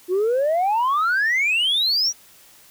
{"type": "exponential sweep", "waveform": "sine", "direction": "up", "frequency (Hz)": [349.2, 5920], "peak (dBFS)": -15, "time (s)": [0.08, 2.13], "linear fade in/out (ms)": 50, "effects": ["tanh soft clip ceiling -15 dBFS", "white hiss -50 dBFS RMS until 2.7 s"]}